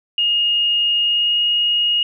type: tone with pitch glide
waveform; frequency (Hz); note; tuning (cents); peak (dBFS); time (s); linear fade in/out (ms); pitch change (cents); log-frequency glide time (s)
sine; 2852 to 2870; F7 to F7; +36 to +47; -14; 0.18-2.03; 2; +11; 1.01-1.4
effects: none